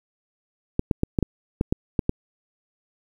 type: clicks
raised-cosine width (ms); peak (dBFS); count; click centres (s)
3; -7; 9; 0.794 / 0.912 / 1.034 / 1.188 / 1.227 / 1.611 / 1.725 / 1.992 / 2.094
effects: 8-bit